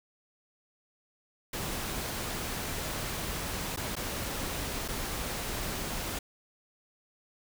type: noise with dropouts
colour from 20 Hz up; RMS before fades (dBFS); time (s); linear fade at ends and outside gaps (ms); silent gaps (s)
pink; -35; 1.53-6.19; 5; 3.763-3.772 / 3.955-3.965 / 4.88-4.884
effects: none